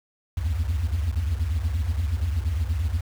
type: tone cluster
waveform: sine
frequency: 68.2 / 80.6 / 89.1 Hz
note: C#2 / E2 / F2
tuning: -28 / -38 / +35 cents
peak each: -25 dBFS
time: 0.37-3.01 s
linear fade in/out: 10 ms
effects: tanh soft clip ceiling -18 dBFS + 7-bit